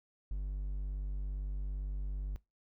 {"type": "tone", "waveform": "triangle", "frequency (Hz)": 48.84, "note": "G1", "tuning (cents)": -6, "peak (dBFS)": -32, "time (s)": [0.31, 2.36], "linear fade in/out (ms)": 0, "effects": ["noise-tail reverb RT60 0.2 s tail -21 dB re dry"]}